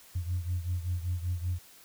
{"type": "beating tone pair", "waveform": "sine", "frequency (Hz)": [87.31, 92.51], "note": ["F2", "F#2"], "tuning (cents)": [0, 0], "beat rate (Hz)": 5.2, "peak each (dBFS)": [-30, -34], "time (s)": [0.15, 1.59], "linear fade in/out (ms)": 10, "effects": ["tanh soft clip ceiling -23 dBFS", "white hiss -55 dBFS RMS until 1.84 s"]}